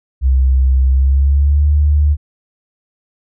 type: tone with pitch glide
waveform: sine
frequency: 65.4 to 73.83 Hz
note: C2 to D2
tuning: 0 to +10 cents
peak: -8 dBFS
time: 0.21-2.17 s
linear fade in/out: 50 ms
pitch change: +210 cents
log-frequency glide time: 0.89-1.67 s
effects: none